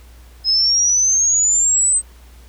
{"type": "exponential sweep", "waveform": "sine", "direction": "up", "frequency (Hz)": [5090, 8290], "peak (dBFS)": -12, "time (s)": [0.44, 2.02], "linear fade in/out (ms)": 50, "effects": ["added 60 Hz sine -40 dBFS peak until 2.48 s", "pink hiss -50 dBFS RMS until 2.48 s"]}